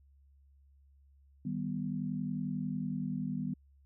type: chord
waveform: sine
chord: Eb augmented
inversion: none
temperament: equal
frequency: 155.56 / 196 / 246.9 Hz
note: Eb3 / G3 / B3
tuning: 0 / 0 / 0 cents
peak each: -38 / -37 / -37 dBFS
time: 1.45-3.54 s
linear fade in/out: 5 ms
effects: added 69 Hz sine -60 dBFS peak until 3.85 s